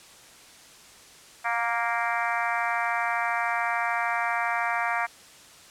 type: harmonic tone with a mistuned harmonic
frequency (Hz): 233.1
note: A#3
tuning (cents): 0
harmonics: 3 / 4 / 5 / 6 / 7 / 8 / 9 / 10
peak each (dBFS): -30 / -31 / -32 / -33 / -33 / -34 / -35 / -35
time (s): 1.44-5.07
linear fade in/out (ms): 20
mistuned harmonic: 3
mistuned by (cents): +18
effects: white hiss -50 dBFS RMS until 5.7 s + low-pass 9000 Hz 12 dB/octave

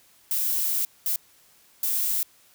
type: noise bursts at uneven times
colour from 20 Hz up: violet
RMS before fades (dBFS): -25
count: 3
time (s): 0.31-0.85 / 1.06-1.16 / 1.83-2.23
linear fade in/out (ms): 2
effects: white hiss -58 dBFS RMS until 2.54 s

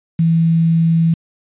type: tone with quantisation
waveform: sine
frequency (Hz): 164.81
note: E3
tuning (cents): 0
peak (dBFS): -10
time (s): 0.19-1.14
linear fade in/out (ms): 5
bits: 6
effects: resampled to 8000 Hz

